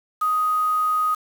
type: tone with quantisation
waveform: sine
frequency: 1250 Hz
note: D#6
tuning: 8 cents sharp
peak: -18 dBFS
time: 0.21-1.15 s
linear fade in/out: 10 ms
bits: 6
effects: none